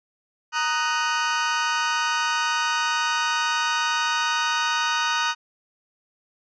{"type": "chord", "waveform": "sawtooth", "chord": "D# minor", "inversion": "second", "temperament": "just", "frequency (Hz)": [933.4, 1244.5, 1493.4], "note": ["A#5", "D#6", "F#6"], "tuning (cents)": [2, 0, 16], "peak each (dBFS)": -22, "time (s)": [0.52, 5.35], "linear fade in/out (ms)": 50, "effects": ["resampled to 16000 Hz"]}